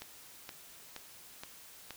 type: click train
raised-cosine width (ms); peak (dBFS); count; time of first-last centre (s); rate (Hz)
0.2; -25; 5; 0.02-1.907; 2.12
effects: white hiss -54 dBFS RMS until 1.96 s